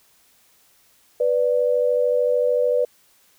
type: tone pair together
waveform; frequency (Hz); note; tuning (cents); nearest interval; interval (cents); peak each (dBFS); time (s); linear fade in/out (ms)
sine; 493.9 / 587.3; B4 / D5; 0 / 0; minor third; 300; -18 / -21; 1.2-2.85; 5
effects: white hiss -58 dBFS RMS until 3.38 s